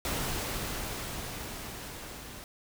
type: noise with level ramp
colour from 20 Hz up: pink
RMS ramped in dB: -32 to -45 dBFS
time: 0.05-2.44 s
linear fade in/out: 0 ms
effects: none